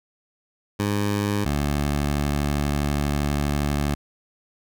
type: tone pair in turn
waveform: 15% pulse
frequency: 102.4 / 72.41 Hz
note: G#2 / D2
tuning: -24 / -24 cents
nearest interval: tritone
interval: 600 cents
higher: first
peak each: -15 dBFS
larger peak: neither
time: 0.79-1.45 / 1.45-3.95 s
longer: second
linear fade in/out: 10 ms
effects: none